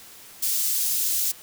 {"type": "high-pass noise", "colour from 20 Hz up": "white", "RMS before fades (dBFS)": -24, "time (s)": [0.42, 1.32], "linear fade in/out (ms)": 10, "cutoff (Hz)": 5200, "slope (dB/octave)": 12, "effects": ["white hiss -46 dBFS RMS until 1.42 s"]}